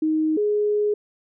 sine tone pair in turn, 312.7 / 417.4 Hz, D#4 / G#4, +9 / +9 cents, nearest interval perfect fourth, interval 500 cents, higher second, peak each -18 dBFS, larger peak neither, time 0.02-0.37 / 0.37-0.94 s, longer second, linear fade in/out 5 ms, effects none

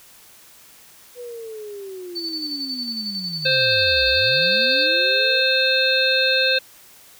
sine linear two-way sweep, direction down then up, 496.4 to 55.5 to 496.4 Hz, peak -31 dBFS, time 1.15-5.44 s, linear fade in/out 50 ms, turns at 4.09 s
sine tone with tremolo, 4507 Hz, C#8, 28 cents sharp, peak -24 dBFS, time 2.15-4.87 s, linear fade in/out 20 ms, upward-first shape square, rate 11 Hz, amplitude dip 45%
harmonic tone, 523.3 Hz, C5, in tune, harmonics 1 / 3 / 5 / 7 / 8, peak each -22 / -22 / -22 / -22 / -22 dBFS, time 3.45-6.59 s, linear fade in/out 10 ms
effects white hiss -48 dBFS RMS until 7.19 s

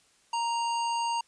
harmonic tone, 932.3 Hz, A#5, in tune, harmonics 1 / 3 / 5 / 7 / 9, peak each -27 / -37 / -41 / -44 / -46 dBFS, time 0.33-1.21 s, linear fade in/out 5 ms, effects white hiss -64 dBFS RMS until 1.27 s + resampled to 22050 Hz

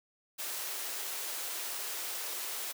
white high-pass noise, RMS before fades -38 dBFS, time 0.38-2.73 s, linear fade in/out 20 ms, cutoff 350 Hz, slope 24 dB/octave, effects none

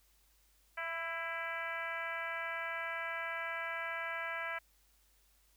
harmonic tone with a mistuned harmonic, 332.4 Hz, E4, 15 cents sharp, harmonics 2 / 3 / 4 / 5 / 6 / 7 / 8 / 9, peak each -45 / -46 / -44 / -42 / -44 / -44 / -55 / -56 dBFS, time 0.77-4.59 s, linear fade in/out 10 ms, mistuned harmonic 5, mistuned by -24 cents, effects added 50 Hz sine -70 dBFS peak until 5.56 s + white hiss -71 dBFS RMS until 5.56 s

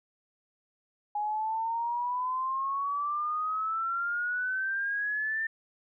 sine exponential sweep, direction up, 828 to 1800 Hz, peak -28 dBFS, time 1.15-5.47 s, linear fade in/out 5 ms, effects none

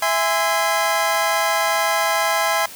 25% pulse chord, E augmented, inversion none, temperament just, 659.3 / 824.1 / 1030.1 Hz, E5 / G#5 / B#5, 0 / -14 / -27 cents, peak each -18 dBFS, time 0.02-2.66 s, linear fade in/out 5 ms, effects white hiss -38 dBFS RMS until 2.75 s

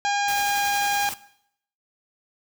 harmonic tone, 811 Hz, G#5, 41 cents flat, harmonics 1 / 2 / 3 / 4 / 5 / 6 / 7 / 8 / 9, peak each -22 / -28 / -32 / -34 / -36 / -38 / -39 / -40 / -41 dBFS, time 0.05-1.09 s, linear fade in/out 0 ms
white noise with tremolo, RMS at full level -32 dBFS, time 0.28-1.14 s, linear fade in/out 2 ms, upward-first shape sine, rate 11 Hz, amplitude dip 30%
effects noise-tail reverb RT60 0.7 s tail -18 dB re dry

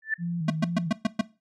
sine tone with exponential growth, 1762 Hz, A6, 2 cents sharp, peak -20 dBFS, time 0.02-0.14 s, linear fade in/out 5 ms, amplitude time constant 26 ms
sine tone with vibrato, 164.81 Hz, E3, in tune, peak -27 dBFS, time 0.18-0.93 s, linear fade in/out 50 ms, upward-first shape square, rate 2.2 Hz, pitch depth 72 cents each way
square tone bursts, 220 Hz, A3, in tune, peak -20 dBFS, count 6, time 0.48-1.212 s, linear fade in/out 5 ms, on 22 ms, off 120 ms
effects noise-tail reverb RT60 0.3 s tail -19 dB re dry + low-pass 6000 Hz 12 dB/octave

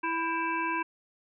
harmonic tone with a mistuned harmonic, 331.3 Hz, E4, 9 cents sharp, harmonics 1 / 3 / 5 / 7 / 8, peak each -35 / -30 / -35 / -38 / -37 dBFS, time 0.03-0.83 s, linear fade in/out 10 ms, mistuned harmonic 5, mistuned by -65 cents, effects none

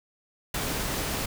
pink noise with ADSR envelope, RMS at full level -28 dBFS, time 0.54-1.26 s, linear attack 5 ms, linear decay 32 ms, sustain -2 dB, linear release 7 ms, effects none

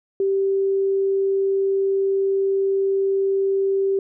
sine tone, 390 Hz, G4, 9 cents flat, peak -17 dBFS, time 0.2-3.99 s, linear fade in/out 2 ms, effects none

